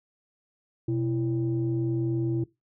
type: tone pair together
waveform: sine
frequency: 124.96 / 333.6 Hz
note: B2 / E4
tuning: +21 / +21 cents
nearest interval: octave + perfect fourth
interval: 1700 cents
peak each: -26 dBFS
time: 0.88-2.44 s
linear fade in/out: 5 ms
effects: noise-tail reverb RT60 0.2 s tail -20 dB re dry + tanh soft clip ceiling -18 dBFS